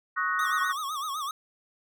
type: chord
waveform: sine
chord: D# minor seventh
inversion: third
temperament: equal with one note detuned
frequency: 1108.7 / 1262.6 / 1480 / 1864.7 Hz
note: C#6 / D#6 / F#6 / A#6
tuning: 0 / +25 / 0 / 0 cents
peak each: -31 / -31 / -29 / -32 dBFS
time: 0.16-0.73 s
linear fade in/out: 20 ms
type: tone with vibrato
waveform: square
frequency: 1176 Hz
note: D6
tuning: 2 cents sharp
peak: -31 dBFS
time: 0.39-1.31 s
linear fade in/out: 2 ms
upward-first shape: sine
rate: 7.9 Hz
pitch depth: 140 cents each way
effects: none